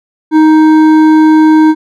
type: tone with hard clipping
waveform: sine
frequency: 312.4 Hz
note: D#4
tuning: 7 cents sharp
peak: -4 dBFS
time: 0.31-1.75 s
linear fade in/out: 50 ms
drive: 9 dB
effects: none

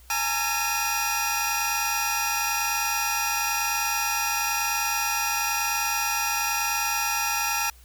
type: tone cluster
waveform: sawtooth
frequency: 833 / 914 / 1356 / 2470 / 5740 Hz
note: G#5 / A#5 / E6 / D#7 / F8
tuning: +5 / -34 / +49 / -13 / +47 cents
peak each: -27 dBFS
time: 0.1-7.7 s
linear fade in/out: 2 ms
effects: added 60 Hz sine -49 dBFS peak until 7.84 s + white hiss -56 dBFS RMS until 7.84 s

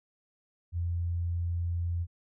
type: tone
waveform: sine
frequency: 86 Hz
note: F2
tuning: 26 cents flat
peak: -28 dBFS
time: 0.72-2.07 s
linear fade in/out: 50 ms
effects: none

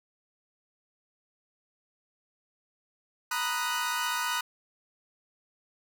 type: chord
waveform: sawtooth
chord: B major seventh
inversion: third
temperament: equal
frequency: 932.3 / 987.8 / 1244.5 / 1480 Hz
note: A#5 / B5 / D#6 / F#6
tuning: 0 / 0 / 0 / 0 cents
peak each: -32 / -31 / -30 / -29 dBFS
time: 3.31-4.41 s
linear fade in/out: 5 ms
effects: none

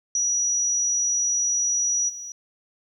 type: tone with level steps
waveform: sine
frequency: 5830 Hz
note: F#8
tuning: 26 cents flat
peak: -20 / -33 dBFS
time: 0.15-2.32 s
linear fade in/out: 2 ms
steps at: 2.08 s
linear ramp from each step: 20 ms
effects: 10-bit

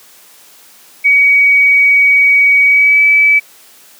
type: tone with pitch glide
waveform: sine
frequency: 2259 to 2298 Hz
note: C#7 to D7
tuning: +32 to -38 cents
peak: -5 dBFS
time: 1.04-3.4 s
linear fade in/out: 20 ms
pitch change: +30 cents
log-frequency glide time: 2.65-3.03 s
effects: white hiss -42 dBFS RMS until 3.99 s + high-pass 200 Hz 12 dB/octave

